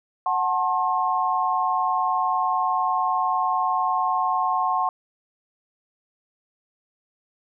sine chord, F# diminished, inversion none, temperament equal with one note detuned, 740 / 880 / 1071 Hz, F#5 / A5 / C6, 0 / 0 / +40 cents, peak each -24 / -26 / -23 dBFS, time 0.26-4.89 s, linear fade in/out 2 ms, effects none

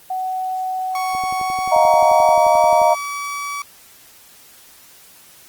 sine tone, 748 Hz, F#5, 19 cents sharp, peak -20 dBFS, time 0.1-2.34 s, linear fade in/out 5 ms
30% pulse tone with pitch glide, 1112 to 1143.3 Hz, C#6 to D6, +5 to -47 cents, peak -21 dBFS, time 0.95-3.62 s, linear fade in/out 2 ms, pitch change +48 cents, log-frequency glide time 1.42-2.64 s
click train, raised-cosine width 2 ms, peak -22 dBFS, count 20, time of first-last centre 1.15-2.817 s, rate 11.4 Hz
sine chord, Eb suspended second, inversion none, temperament just, 622.3 / 700 / 933.4 Hz, Eb5 / F5 / Bb5, 0 / +4 / +2 cents, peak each -15 dBFS, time 1.71-2.95 s, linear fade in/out 20 ms
effects white hiss -46 dBFS RMS until 5.48 s + Opus 24 kbps

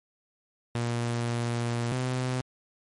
sawtooth tone pair in turn, 118.6 / 127.38 Hz, A#2 / C3, +30 / -46 cents, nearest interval minor second, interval 124 cents, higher second, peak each -23 dBFS, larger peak neither, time 0.75-1.92 / 1.92-2.41 s, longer first, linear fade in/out 0 ms, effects MP3 48 kbps

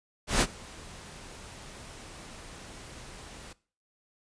pink noise with ADSR envelope, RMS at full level -22 dBFS, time 0.27-3.53 s, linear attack 140 ms, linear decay 52 ms, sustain -24 dB, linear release 4 ms, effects noise-tail reverb RT60 0.4 s tail -20 dB re dry + resampled to 22050 Hz

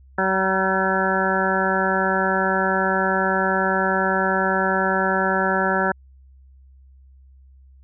harmonic tone with a mistuned harmonic, 190 Hz, F#3, 46 cents sharp, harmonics 1 / 2 / 3 / 4 / 5 / 7 / 8 / 9, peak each -26 / -26 / -26 / -26 / -26 / -26 / -26 / -26 dBFS, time 0.18-5.92 s, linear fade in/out 5 ms, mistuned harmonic 7, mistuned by +29 cents, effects added 66 Hz sine -46 dBFS peak until 7.83 s

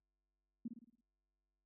sine tone with echo, 233.1 Hz, A#3, in tune, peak -38 dBFS, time 0.65-0.68 s, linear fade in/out 5 ms, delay 55 ms, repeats 6, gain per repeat -6 dB, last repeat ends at 1.01 s, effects added 50 Hz sine -70 dBFS peak until 1.65 s + high-pass 150 Hz 12 dB/octave

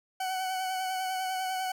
40% pulse tone with vibrato, 750 Hz, F#5, 23 cents sharp, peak -29 dBFS, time 0.2-1.72 s, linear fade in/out 5 ms, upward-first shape sine, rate 10 Hz, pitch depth 24 cents each way, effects none

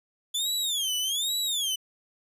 sawtooth tone with vibrato, 3417 Hz, G#7, 49 cents sharp, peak -23 dBFS, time 0.34-1.76 s, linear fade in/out 10 ms, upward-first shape sine, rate 1.2 Hz, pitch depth 240 cents each way, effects resampled to 32000 Hz

